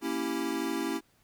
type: chord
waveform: square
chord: A# diminished seventh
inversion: none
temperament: equal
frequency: 233.1 / 277.2 / 329.6 / 392 Hz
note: A#3 / C#4 / E4 / G4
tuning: 0 / 0 / 0 / 0 cents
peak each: -39 / -35 / -34 / -38 dBFS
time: 0.01-1.01 s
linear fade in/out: 50 ms
effects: pink hiss -67 dBFS RMS until 1.23 s